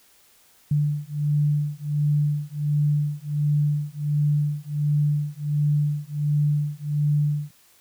sine beating tone pair, 146.83 / 148.23 Hz, D3 / D3, 0 / +16 cents, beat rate 1.4 Hz, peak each -23 / -23 dBFS, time 0.71-7.51 s, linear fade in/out 5 ms, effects white hiss -57 dBFS RMS until 7.8 s

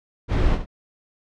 brown noise with echo, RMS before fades -18 dBFS, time 0.28-0.59 s, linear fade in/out 50 ms, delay 71 ms, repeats 1, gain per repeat -10 dB, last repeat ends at 0.661 s, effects low-pass 4000 Hz 12 dB/octave

